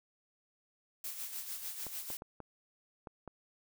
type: noise with tremolo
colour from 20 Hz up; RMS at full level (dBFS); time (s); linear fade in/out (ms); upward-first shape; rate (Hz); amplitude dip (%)
blue; -40; 1.04-2.17; 2; sine; 6.7; 55
type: clicks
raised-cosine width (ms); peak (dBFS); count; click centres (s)
1; -31; 6; 1.867 / 2.103 / 2.221 / 2.403 / 3.072 / 3.277
effects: none